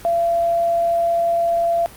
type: tone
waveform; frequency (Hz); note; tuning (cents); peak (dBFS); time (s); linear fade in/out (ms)
sine; 680; F5; -46; -15; 0.05-1.86; 0
effects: pink hiss -41 dBFS RMS until 1.96 s + Opus 48 kbps